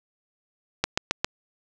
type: click train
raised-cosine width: 0.2 ms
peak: -4 dBFS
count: 4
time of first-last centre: 0.84-1.245 s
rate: 7.4 Hz
effects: none